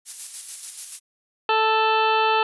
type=noise with tremolo; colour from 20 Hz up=violet; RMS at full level=-28 dBFS; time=0.05-1 s; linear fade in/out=50 ms; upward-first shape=square; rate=6.9 Hz; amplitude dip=40%
type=harmonic tone; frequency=440 Hz; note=A4; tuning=in tune; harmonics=1 / 2 / 3 / 4 / 6 / 7 / 8 / 9 / 10; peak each=-24 / -20 / -24 / -31 / -26 / -31 / -35 / -39 / -39 dBFS; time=1.49-2.43 s; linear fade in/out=2 ms
effects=resampled to 24000 Hz